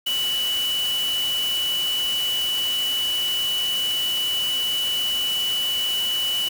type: tone in noise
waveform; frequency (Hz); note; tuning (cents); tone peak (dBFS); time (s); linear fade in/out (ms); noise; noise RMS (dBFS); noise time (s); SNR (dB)
sine; 2960; F#7; 0; -21; 0.06-6.49; 10; white; -32; 0.06-6.49; +8
effects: none